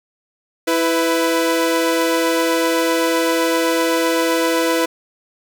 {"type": "tone pair together", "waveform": "sawtooth", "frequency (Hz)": [329.6, 498.3], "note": ["E4", "B4"], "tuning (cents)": [0, 15], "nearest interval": "perfect fifth", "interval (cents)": 715, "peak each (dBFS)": -14, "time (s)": [0.67, 4.86], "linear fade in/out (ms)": 10, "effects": []}